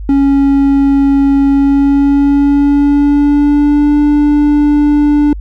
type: tone with pitch glide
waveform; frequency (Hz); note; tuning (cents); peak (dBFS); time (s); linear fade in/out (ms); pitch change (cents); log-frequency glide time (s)
triangle; 277.2 to 293.7; C#4 to D4; 0 to 0; -4; 0.09-5.33; 2; +100; 1.5-3.99
effects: added 50 Hz sine -20 dBFS peak until 5.4 s